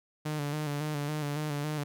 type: tone with vibrato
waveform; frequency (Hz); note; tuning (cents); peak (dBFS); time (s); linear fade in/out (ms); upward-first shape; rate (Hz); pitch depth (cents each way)
sawtooth; 148.5; D3; +20; -27; 0.25-1.84; 10; square; 3.6; 44
effects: none